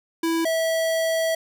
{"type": "tone pair in turn", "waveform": "square", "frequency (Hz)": [329.6, 651.6], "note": ["E4", "E5"], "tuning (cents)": [0, -20], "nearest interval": "octave", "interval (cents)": 1180, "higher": "second", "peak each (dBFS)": -21, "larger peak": "neither", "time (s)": [[0.23, 0.45], [0.45, 1.35]], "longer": "second", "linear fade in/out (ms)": 5, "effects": []}